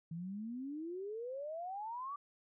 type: exponential sweep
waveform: sine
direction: up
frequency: 160 to 1174.7 Hz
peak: -40 dBFS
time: 0.11-2.16 s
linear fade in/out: 5 ms
effects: none